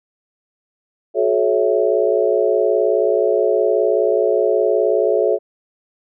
sine chord, F# minor seventh, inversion none, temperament equal with one note detuned, 370 / 429 / 554.4 / 659.3 Hz, F#4 / A4 / C#5 / E5, 0 / -44 / 0 / 0 cents, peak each -20 / -17 / -19 / -20 dBFS, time 1.14-5.39 s, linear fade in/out 50 ms, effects none

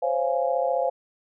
sine chord, Db major seventh, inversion third, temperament just, 519.7 / 554.4 / 693 / 831.5 Hz, C5 / Db5 / F5 / Ab5, -12 / 0 / -14 / +2 cents, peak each -25 / -28 / -26 / -30 dBFS, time 0.02-0.9 s, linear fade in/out 10 ms, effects none

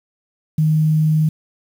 sine tone with quantisation, 155.56 Hz, D#3, in tune, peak -12 dBFS, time 0.58-1.29 s, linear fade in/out 5 ms, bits 7, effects none

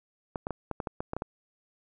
clicks, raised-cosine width 1 ms, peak -18 dBFS, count 10, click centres 0.358 / 0.469 / 0.507 / 0.713 / 0.802 / 0.872 / 1.005 / 1.134 / 1.166 / 1.221 s, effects none

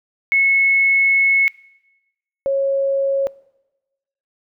sine tone pair in turn, 2192 / 548 Hz, C#7 / C#5, -20 / -20 cents, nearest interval 2 octaves, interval 2400 cents, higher first, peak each -12 / -15 dBFS, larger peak first, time 0.32-1.48 / 2.46-3.27 s, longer first, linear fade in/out 0 ms, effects noise-tail reverb RT60 1.0 s tail -22 dB re dry

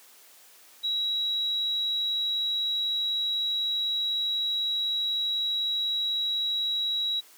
sine tone, 3876 Hz, B7, 33 cents flat, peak -25 dBFS, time 0.83-7.21 s, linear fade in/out 20 ms, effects white hiss -54 dBFS RMS until 7.37 s + high-pass 300 Hz 12 dB/octave

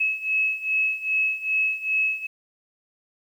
sine beating tone pair, 2578 / 2580.5 Hz, E7 / E7, -39 / -38 cents, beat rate 2.5 Hz, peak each -26 / -23 dBFS, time 0-2.27 s, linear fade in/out 10 ms, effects 9-bit

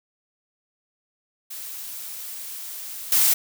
blue noise with level steps, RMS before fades -35 / -18 dBFS, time 1.5-3.34 s, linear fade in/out 10 ms, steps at 3.12 s, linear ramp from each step 2 ms, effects none

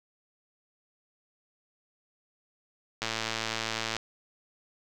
click train, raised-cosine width 0.2 ms, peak -13 dBFS, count 107, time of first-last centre 3.02-3.966 s, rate 112 Hz, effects none

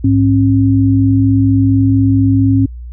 sine tone pair together, 104.3 / 270.1 Hz, G#2 / C#4, +8 / -45 cents, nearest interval octave + major third, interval 1647 cents, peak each -10 dBFS, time 0.04-2.66 s, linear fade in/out 5 ms, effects added 60 Hz sine -25 dBFS peak until 2.92 s

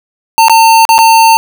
square tone with dropouts, 900 Hz, A5, 39 cents sharp, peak -3 dBFS, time 0.38-1.37 s, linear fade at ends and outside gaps 0 ms, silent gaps 0.483-0.497 / 0.852-0.891 / 0.981-0.988 s, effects none

